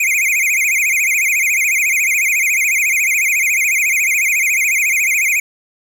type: tone with vibrato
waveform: square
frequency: 2282 Hz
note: C#7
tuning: 50 cents sharp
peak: -13 dBFS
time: 0-5.4 s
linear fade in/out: 5 ms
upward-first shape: sine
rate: 14 Hz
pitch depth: 170 cents each way
effects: none